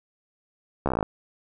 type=slowing click train; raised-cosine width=1 ms; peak=-10 dBFS; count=11; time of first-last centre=0.86-1.028 s; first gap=14 ms; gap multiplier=1.04; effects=none